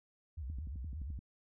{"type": "tone with vibrato", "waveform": "sine", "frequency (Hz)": 70.2, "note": "C#2", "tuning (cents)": 22, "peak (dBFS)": -39, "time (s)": [0.37, 1.19], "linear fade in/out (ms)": 10, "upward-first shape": "sine", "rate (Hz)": 8.6, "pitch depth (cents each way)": 270}
{"type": "click train", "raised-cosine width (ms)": 5, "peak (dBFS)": -37, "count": 9, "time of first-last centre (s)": [0.5, 1.19], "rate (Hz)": 11.6}
{"effects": []}